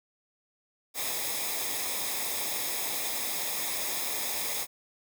white noise with comb filter, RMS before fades -32 dBFS, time 0.94-4.67 s, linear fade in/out 50 ms, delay 0.68 ms, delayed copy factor -0.65, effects none

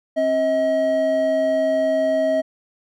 triangle tone pair together, 267.4 / 636 Hz, C4 / D#5, +38 / +38 cents, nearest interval octave + minor third, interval 1500 cents, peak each -23 / -15 dBFS, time 0.16-2.42 s, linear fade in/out 20 ms, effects none

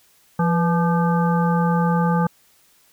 harmonic tone with a mistuned harmonic, 171.7 Hz, F3, 29 cents flat, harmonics 1 / 3 / 5 / 7 / 9, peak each -17 / -26 / -24 / -27 / -32 dBFS, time 0.39-2.27 s, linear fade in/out 5 ms, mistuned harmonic 3, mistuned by -70 cents, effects white hiss -57 dBFS RMS until 2.92 s

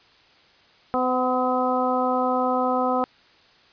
harmonic tone with a mistuned harmonic, 254.4 Hz, C4, 48 cents flat, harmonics 1 / 2 / 3 / 4 / 5, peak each -26 / -25 / -25 / -28 / -27 dBFS, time 0.94-3.04 s, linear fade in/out 0 ms, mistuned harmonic 3, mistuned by -21 cents, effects white hiss -55 dBFS RMS until 3.72 s + resampled to 11025 Hz

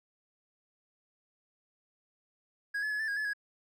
triangle tone with pitch steps, 1652 / 1715 / 1698 / 1763 / 1638 / 1719 / 1660 Hz, G#6 / A6 / G#6 / A6 / G#6 / A6 / G#6, -10 / -45 / +38 / +3 / -24 / -41 / -1 cents, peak -29 dBFS, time 2.74-3.335 s, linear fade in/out 10 ms, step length 85 ms, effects none

